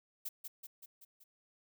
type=noise with echo; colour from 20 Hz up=violet; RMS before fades=-40 dBFS; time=0.25-0.29 s; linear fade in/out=10 ms; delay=190 ms; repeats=5; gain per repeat=-4 dB; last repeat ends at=1.24 s; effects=none